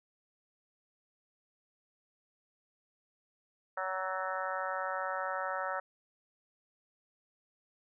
harmonic tone with a mistuned harmonic, 187.8 Hz, F#3, 26 cents sharp, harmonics 3 / 4 / 5 / 6 / 7 / 8 / 9 / 10, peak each -39 / -41 / -41 / -46 / -38 / -42 / -48 / -45 dBFS, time 3.77-5.8 s, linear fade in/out 5 ms, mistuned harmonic 10, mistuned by -49 cents, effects none

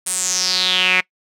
sawtooth tone with band-pass filter sweep, 184 Hz, F#3, 9 cents flat, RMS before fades -18 dBFS, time 0.06-1.01 s, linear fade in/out 10 ms, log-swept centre 9500 to 2200 Hz, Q 5.5, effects noise-tail reverb RT60 0.1 s tail -22 dB re dry

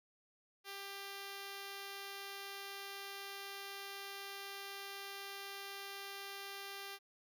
5% pulse tone, 396 Hz, G4, 18 cents sharp, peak -34 dBFS, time 0.64-6.99 s, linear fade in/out 50 ms, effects none

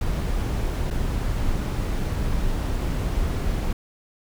brown noise with dropouts, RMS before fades -24 dBFS, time 0.01-3.73 s, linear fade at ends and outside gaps 5 ms, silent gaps 0.904-0.908 s, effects none

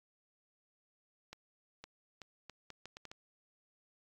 accelerating click train, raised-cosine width 0.2 ms, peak -30 dBFS, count 9, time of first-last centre 1.33-3.115 s, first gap 510 ms, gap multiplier 0.74, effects AAC 64 kbps

